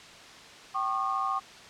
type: tone cluster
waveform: sine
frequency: 774 / 1093 / 1207 Hz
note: G5 / C#6 / D6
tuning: -22 / -25 / +47 cents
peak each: -33 / -30 / -31 dBFS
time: 0.74-1.4 s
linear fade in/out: 20 ms
effects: white hiss -48 dBFS RMS until 1.69 s + low-pass 5000 Hz 12 dB/octave